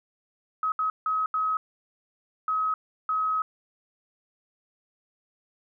sine tone bursts at uneven times, 1274 Hz, D#6, 41 cents sharp, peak -23 dBFS, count 6, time 0.63-0.72 / 0.79-0.9 / 1.06-1.26 / 1.34-1.57 / 2.48-2.74 / 3.09-3.42 s, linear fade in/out 2 ms, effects none

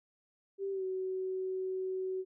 sine tone with pitch glide, 392 to 375.4 Hz, G4 to F#4, 0 to +25 cents, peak -33 dBFS, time 0.58-2.25 s, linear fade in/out 50 ms, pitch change -75 cents, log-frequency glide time 0.71-0.84 s, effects none

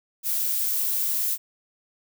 violet noise, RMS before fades -25 dBFS, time 0.23-1.38 s, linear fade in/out 50 ms, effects none

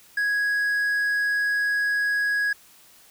triangle tone, 1661.2 Hz, G#6, in tune, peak -19 dBFS, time 0.17-2.53 s, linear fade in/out 5 ms, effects white hiss -53 dBFS RMS until 3.1 s

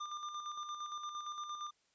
square tone with tremolo, 1198 Hz, D6, 34 cents sharp, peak -40 dBFS, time 0-1.71 s, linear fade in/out 10 ms, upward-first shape square, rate 8.7 Hz, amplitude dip 45%, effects white hiss -75 dBFS RMS until 1.94 s + resampled to 16000 Hz

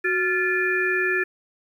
sine tone cluster, 369.3 / 1386 / 1742 / 2414 Hz, F#4 / F6 / A6 / D7, -3 / -14 / -18 / +47 cents, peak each -25 / -30 / -22 / -29 dBFS, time 0.04-1.24 s, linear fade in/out 10 ms, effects 9-bit

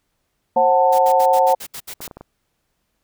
sine chord, F# diminished, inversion second, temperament just, 532.8 / 740 / 888 Hz, C5 / F#5 / A5, +31 / 0 / +16 cents, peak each -16 dBFS, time 0.56-1.55 s, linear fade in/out 10 ms
sine tone with exponential decay, 230.9 Hz, A#3, 16 cents flat, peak -26 dBFS, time 0.56-0.83 s, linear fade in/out 2 ms, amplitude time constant 58 ms
white noise bursts, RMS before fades -32 dBFS, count 9, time 0.92-2.076 s, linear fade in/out 10 ms, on 68 ms, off 68 ms
clicks, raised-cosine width 1 ms, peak -22 dBFS, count 5, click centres 2.005 / 2.078 / 2.112 / 2.17 / 2.21 s
effects pink hiss -71 dBFS RMS until 3.03 s

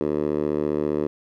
10% pulse tone with band-pass filter, 75 Hz, D2, 37 cents sharp, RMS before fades -24 dBFS, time 0.01-1.07 s, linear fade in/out 0 ms, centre 400 Hz, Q 1.9, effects none

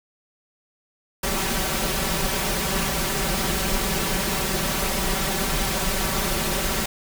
pink noise with comb filter, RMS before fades -24 dBFS, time 1.23-6.86 s, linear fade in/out 5 ms, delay 5.2 ms, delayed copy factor +0.8, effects none

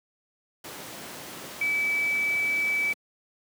sine tone in noise, 2300 Hz, D7, 37 cents flat, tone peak -23 dBFS, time 1.61-2.93 s, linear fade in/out 5 ms, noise pink, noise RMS -39 dBFS, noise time 0.64-2.94 s, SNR +13 dB, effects high-pass 200 Hz 12 dB/octave

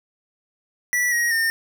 square tone with pitch steps, 1956 / 1891 / 1819 Hz, B6 / A#6 / A#6, -17 / +24 / -43 cents, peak -19 dBFS, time 0.93-1.5 s, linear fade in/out 0 ms, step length 190 ms, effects none

